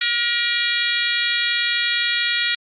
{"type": "harmonic tone with a mistuned harmonic", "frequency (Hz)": 475.8, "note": "A#4", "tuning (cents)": 35, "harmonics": [3, 4, 5, 6, 7, 8, 9], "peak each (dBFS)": [-27, -23, -26, -30, -24, -28, -29], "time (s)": [0.01, 2.55], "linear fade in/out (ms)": 5, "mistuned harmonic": 9, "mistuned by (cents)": -21, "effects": ["Opus 32 kbps"]}